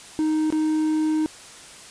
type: tone with dropouts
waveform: triangle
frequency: 311.1 Hz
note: D#4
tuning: in tune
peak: -17 dBFS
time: 0.19-1.26 s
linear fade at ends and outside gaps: 0 ms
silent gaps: 0.503-0.525 s
effects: white hiss -43 dBFS RMS until 1.9 s + resampled to 22050 Hz